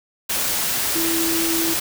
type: tone in noise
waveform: sine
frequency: 330.1 Hz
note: E4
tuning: 2 cents sharp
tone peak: -22 dBFS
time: 0.95-1.74 s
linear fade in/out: 10 ms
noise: white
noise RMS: -22 dBFS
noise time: 0.29-1.8 s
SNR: -3 dB
effects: none